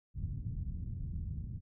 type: low-pass noise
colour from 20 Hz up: white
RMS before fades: -39 dBFS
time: 0.14-1.61 s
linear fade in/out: 50 ms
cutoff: 140 Hz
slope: 24 dB/octave
effects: none